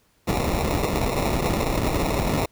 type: noise with sample-and-hold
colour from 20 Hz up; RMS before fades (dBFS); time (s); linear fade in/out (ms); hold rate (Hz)
pink; -23; 0.27-2.46; 10; 1575
effects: pink hiss -63 dBFS RMS until 2.51 s